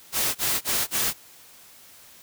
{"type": "noise bursts", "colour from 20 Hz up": "white", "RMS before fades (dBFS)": -24, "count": 4, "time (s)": [0.12, 1.136], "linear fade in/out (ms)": 50, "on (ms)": 230, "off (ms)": 32, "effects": ["white hiss -50 dBFS RMS until 2.22 s"]}